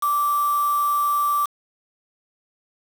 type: tone with quantisation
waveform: sine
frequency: 1168 Hz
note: D6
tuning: 10 cents flat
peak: -18 dBFS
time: 0.02-1.46 s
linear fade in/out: 10 ms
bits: 5
effects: none